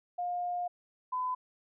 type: tone pair in turn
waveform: sine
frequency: 710 / 1008.6 Hz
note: F5 / B5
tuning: +28 / +36 cents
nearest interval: tritone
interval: 608 cents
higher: second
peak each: -31 / -30 dBFS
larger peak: second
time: 0.18-0.68 / 1.12-1.35 s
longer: first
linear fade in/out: 10 ms
effects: none